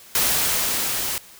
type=noise with level ramp; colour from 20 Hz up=white; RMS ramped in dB=-19 to -26 dBFS; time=0.15-1.18 s; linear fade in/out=2 ms; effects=white hiss -46 dBFS RMS until 1.39 s